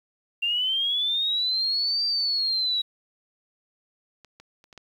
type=linear two-way sweep; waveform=sine; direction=up then down; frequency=2756 to 4699 to 3859 Hz; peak=-22 dBFS; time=0.42-2.82 s; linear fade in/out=10 ms; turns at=2.05 s
type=clicks; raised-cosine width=0.2 ms; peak=-31 / -30 / -36 / -31 / -26 dBFS; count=5; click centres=4.247 / 4.4 / 4.641 / 4.728 / 4.777 s
effects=9-bit